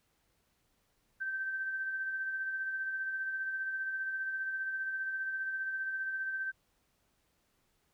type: tone with tremolo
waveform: sine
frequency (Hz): 1554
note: G6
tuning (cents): -16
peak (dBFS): -32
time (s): 1.2-6.52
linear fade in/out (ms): 20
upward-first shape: sine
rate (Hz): 15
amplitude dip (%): 35
effects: pink hiss -75 dBFS RMS until 7.93 s